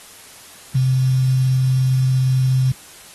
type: tone with quantisation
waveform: sine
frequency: 130 Hz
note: C3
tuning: 11 cents flat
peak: -13 dBFS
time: 0.75-2.72 s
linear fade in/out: 5 ms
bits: 6
effects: white hiss -42 dBFS RMS until 3.14 s + AAC 32 kbps